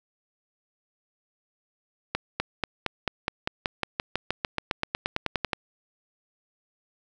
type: accelerating click train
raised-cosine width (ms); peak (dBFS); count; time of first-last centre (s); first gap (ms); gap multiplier
0.3; -9; 23; 2.15-5.532; 250; 0.95
effects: none